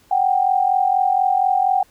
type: tone pair together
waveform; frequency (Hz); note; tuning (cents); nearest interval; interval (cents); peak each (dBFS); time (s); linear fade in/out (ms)
sine; 744 / 788.2; F#5 / G5; +9 / +9; minor second; 100; -17; 0.11-1.83; 5
effects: pink hiss -55 dBFS RMS until 1.9 s